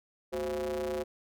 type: ring-modulated tone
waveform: square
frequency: 76.8 Hz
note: D#2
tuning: 22 cents flat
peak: -29 dBFS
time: 0.32-1.04 s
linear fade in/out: 20 ms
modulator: 446 Hz
effects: none